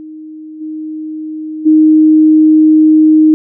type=tone with level steps; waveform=sine; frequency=311.1 Hz; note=D#4; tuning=in tune; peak=-26 / -19 / -3 dBFS; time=0-3.34 s; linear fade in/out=0 ms; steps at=0.6 / 1.65 s; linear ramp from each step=20 ms; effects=none